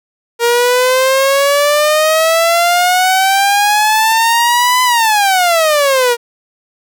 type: exponential two-way sweep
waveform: sawtooth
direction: up then down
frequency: 467.5 to 1012 to 467.5 Hz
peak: -5 dBFS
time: 0.39-6.17 s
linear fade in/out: 50 ms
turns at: 4.83 s
effects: none